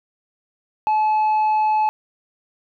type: tone with tanh clipping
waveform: sine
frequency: 860 Hz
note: A5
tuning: 40 cents flat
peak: -16 dBFS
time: 0.87-1.89 s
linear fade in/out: 0 ms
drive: 3 dB
effects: none